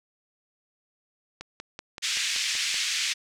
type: click train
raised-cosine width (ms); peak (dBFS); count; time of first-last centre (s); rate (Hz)
0.2; -20; 8; 1.41-2.743; 5.25
type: band-pass noise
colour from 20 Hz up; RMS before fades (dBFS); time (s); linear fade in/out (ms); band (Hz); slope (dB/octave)
pink; -28; 2.02-3.14; 20; 2100 to 7300; 24
effects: none